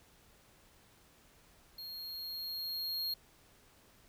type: tone with level ramp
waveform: square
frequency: 4256 Hz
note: C8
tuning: 29 cents sharp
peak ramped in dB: -44 to -34 dBFS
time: 1.78-3.14 s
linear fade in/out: 5 ms
effects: pink hiss -64 dBFS RMS until 4.08 s

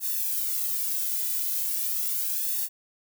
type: noise with flanger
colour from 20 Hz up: violet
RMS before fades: -28 dBFS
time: 0-2.69 s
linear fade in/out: 50 ms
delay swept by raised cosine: 1.1 to 2.01 ms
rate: 0.38 Hz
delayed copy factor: +0.95
effects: none

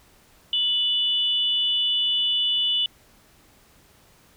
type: tone pair together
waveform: sine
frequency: 2960 / 3478 Hz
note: F#7 / A7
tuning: 0 / -21 cents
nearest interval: minor third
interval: 279 cents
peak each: -21 / -25 dBFS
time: 0.53-2.86 s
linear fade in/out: 2 ms
effects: pink hiss -56 dBFS RMS until 4.36 s

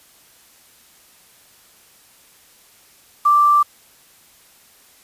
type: tone with quantisation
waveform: sine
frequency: 1174.7 Hz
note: D6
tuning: in tune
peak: -10 dBFS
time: 3.25-3.63 s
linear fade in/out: 10 ms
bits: 6
effects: white hiss -51 dBFS RMS until 5.03 s + resampled to 32000 Hz

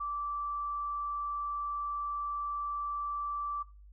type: tone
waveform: sine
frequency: 1165 Hz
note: D6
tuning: 14 cents flat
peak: -33 dBFS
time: 0-3.63 s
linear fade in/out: 10 ms
effects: noise-tail reverb RT60 0.3 s tail -18 dB re dry + added 50 Hz sine -51 dBFS peak until 3.92 s

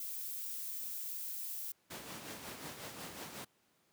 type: noise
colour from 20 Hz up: violet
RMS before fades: -42 dBFS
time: 0-1.72 s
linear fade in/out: 2 ms
type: noise with tremolo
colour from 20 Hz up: pink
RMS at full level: -44 dBFS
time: 1.9-3.45 s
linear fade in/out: 10 ms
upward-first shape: sine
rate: 5.5 Hz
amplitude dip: 45%
effects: pink hiss -73 dBFS RMS until 3.92 s + high-pass 150 Hz 12 dB/octave

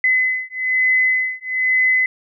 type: beating tone pair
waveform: sine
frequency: 2026 / 2027.1 Hz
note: B6 / B6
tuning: +44 / +45 cents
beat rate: 1.1 Hz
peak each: -18 dBFS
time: 0.04-2.06 s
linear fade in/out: 2 ms
effects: none

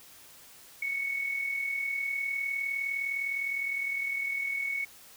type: tone with amplitude modulation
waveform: sine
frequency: 2217 Hz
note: C#7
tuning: in tune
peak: -27 dBFS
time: 0.82-4.85 s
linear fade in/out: 5 ms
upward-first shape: sine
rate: 39.7 Hz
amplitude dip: 50%
effects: white hiss -53 dBFS RMS until 5.16 s

